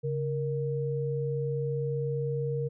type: tone pair together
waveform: sine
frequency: 139.21 / 467.7 Hz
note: C#3 / A#4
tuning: +8 / +6 cents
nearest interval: octave + major sixth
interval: 2098 cents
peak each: -30 / -31 dBFS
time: 0.03-2.69 s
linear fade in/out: 20 ms
effects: none